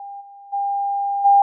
sine tone with level steps, 801 Hz, G5, 37 cents sharp, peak -31 / -39 / -19 / -9 dBFS, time 0-1.42 s, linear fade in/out 2 ms, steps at 0.2 / 0.52 / 1.24 s, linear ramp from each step 20 ms, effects none

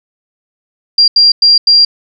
sine tone bursts at uneven times, 4763 Hz, D8, 24 cents sharp, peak -3 dBFS, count 4, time 0.98-1.08 / 1.16-1.32 / 1.42-1.58 / 1.67-1.85 s, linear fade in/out 5 ms, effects none

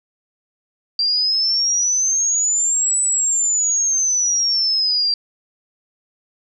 sine exponential two-way sweep, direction up then down, 4699 to 7990 to 4699 Hz, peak -15 dBFS, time 0.99-5.14 s, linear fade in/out 2 ms, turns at 3.01 s, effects none

